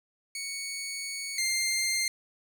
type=tone pair in turn; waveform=15% pulse; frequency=2228 / 2103 Hz; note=C#7 / C7; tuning=+8 / +8 cents; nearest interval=minor second; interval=100 cents; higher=first; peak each=-27 / -20 dBFS; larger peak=second; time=0.35-1.38 / 1.38-2.08 s; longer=first; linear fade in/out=2 ms; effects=none